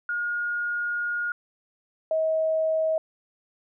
sine tone pair in turn, 1430 / 637 Hz, F6 / D#5, +41 / +41 cents, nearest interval octave + major second, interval 1400 cents, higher first, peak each -25 / -21 dBFS, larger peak second, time 0.09-1.32 / 2.11-2.98 s, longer first, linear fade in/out 2 ms, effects none

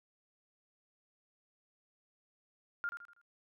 sine tone with echo, 1406 Hz, F6, 11 cents sharp, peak -33 dBFS, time 2.84-2.89 s, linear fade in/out 0 ms, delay 81 ms, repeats 4, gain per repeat -8 dB, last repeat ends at 3.214 s, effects none

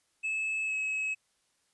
triangle tone with pitch glide, 2600 to 2570 Hz, E7 to E7, -24 to -45 cents, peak -28 dBFS, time 0.23-1.15 s, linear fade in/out 20 ms, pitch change -21 cents, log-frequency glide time 0.65-0.74 s, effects white hiss -73 dBFS RMS until 1.73 s + resampled to 24000 Hz

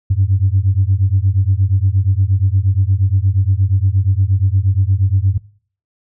sine beating tone pair, 92.5 / 101 Hz, F#2 / G#2, 0 / -48 cents, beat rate 8.5 Hz, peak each -13 dBFS, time 0.1-5.38 s, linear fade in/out 10 ms, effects noise-tail reverb RT60 0.5 s tail -22 dB re dry + tanh soft clip ceiling -4 dBFS

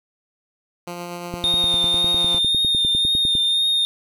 10% pulse tone with tremolo, 174.61 Hz, F3, in tune, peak -20 dBFS, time 0.87-2.39 s, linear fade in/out 5 ms, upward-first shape triangle, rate 8.4 Hz, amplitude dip 30%
click train, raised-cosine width 3 ms, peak -16 dBFS, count 21, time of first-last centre 1.34-3.352 s, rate 9.94 Hz
triangle tone with vibrato, 3659 Hz, A#7, 33 cents flat, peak -15 dBFS, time 1.44-3.85 s, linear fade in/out 0 ms, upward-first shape triangle, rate 1.9 Hz, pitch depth 26 cents each way
effects none

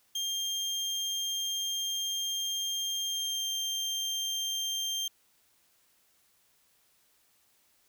30% pulse tone with pitch glide, 3198 to 3174 Hz, G7 to G7, +34 to +21 cents, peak -28 dBFS, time 0.15-5.08 s, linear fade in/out 5 ms, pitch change -13 cents, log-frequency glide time 3.06-3.47 s, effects white hiss -68 dBFS RMS until 7.88 s

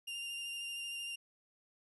40% pulse tone with vibrato, 2794 Hz, F7, in tune, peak -39 dBFS, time 0.07-1.16 s, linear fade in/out 10 ms, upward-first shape square, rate 13 Hz, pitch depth 11 cents each way, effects resampled to 32000 Hz

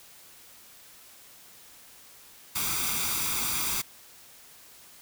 white noise with comb filter, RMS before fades -29 dBFS, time 2.55-3.82 s, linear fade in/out 10 ms, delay 0.84 ms, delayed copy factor +0.65, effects white hiss -52 dBFS RMS until 5.01 s

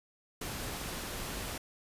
pink noise, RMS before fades -39 dBFS, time 0.41-1.58 s, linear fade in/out 5 ms, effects resampled to 32000 Hz

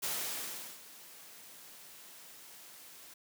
white noise with ADSR envelope, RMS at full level -35 dBFS, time 0.02-3.14 s, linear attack 19 ms, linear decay 750 ms, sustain -18 dB, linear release 6 ms, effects high-pass 150 Hz 12 dB/octave

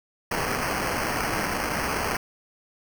white noise with sample-and-hold, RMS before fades -27 dBFS, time 0.31-2.17 s, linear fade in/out 5 ms, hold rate 3675 Hz, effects none

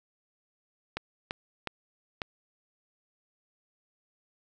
clicks, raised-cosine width 0.3 ms, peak -16 dBFS, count 4, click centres 0.97 / 1.309 / 1.673 / 2.218 s, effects none

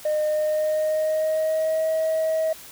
sine tone with pitch glide, 610 to 637.4 Hz, D#5 to D#5, -34 to +42 cents, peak -18 dBFS, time 0.05-2.53 s, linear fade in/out 5 ms, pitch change +76 cents, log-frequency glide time 0.27-1.86 s, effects tanh soft clip ceiling -18 dBFS + white hiss -43 dBFS RMS until 2.71 s

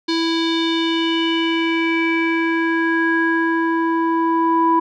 square tone with low-pass filter sweep, 329.6 Hz, E4, in tune, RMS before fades -18 dBFS, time 0.08-4.8 s, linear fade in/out 10 ms, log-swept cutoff 4300 to 1000 Hz, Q 5, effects none

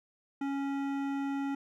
triangle tone with hard clipping, 277.2 Hz, C#4, in tune, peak -33 dBFS, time 0.41-1.55 s, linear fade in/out 5 ms, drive 18 dB, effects none

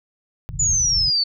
pink low-pass noise, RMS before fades -28 dBFS, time 0.49-1.1 s, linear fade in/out 0 ms, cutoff 160 Hz, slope 96 dB/octave
sine exponential sweep, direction down, 7040 to 4435 Hz, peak -16 dBFS, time 0.59-1.24 s, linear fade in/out 10 ms
effects none

